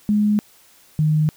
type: tone pair in turn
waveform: sine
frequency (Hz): 209.2 / 153.83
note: G#3 / D#3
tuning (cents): +13 / -19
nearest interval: perfect fourth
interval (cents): 532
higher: first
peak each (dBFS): -14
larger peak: neither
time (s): 0.09-0.39 / 0.99-1.29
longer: neither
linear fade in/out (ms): 0
effects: white hiss -52 dBFS RMS until 1.36 s